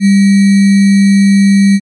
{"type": "tone with sample-and-hold", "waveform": "sine", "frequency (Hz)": 197.7, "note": "G3", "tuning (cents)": 15, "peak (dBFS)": -3, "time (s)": [0, 1.8], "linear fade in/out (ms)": 50, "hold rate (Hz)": 2100, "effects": ["MP3 48 kbps"]}